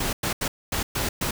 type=noise bursts at uneven times; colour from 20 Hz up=pink; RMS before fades=-26 dBFS; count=6; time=0-0.13 / 0.23-0.33 / 0.41-0.48 / 0.72-0.83 / 0.95-1.09 / 1.21-1.31 s; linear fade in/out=5 ms; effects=none